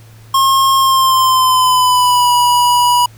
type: tone with pitch glide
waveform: square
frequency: 1075 to 974.5 Hz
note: C6 to B5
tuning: +47 to -23 cents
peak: -9 dBFS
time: 0.34-3.06 s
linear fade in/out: 5 ms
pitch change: -170 cents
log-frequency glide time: 0.77-2.32 s
effects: added 111 Hz sine -37 dBFS peak until 3.17 s + pink hiss -46 dBFS RMS until 3.17 s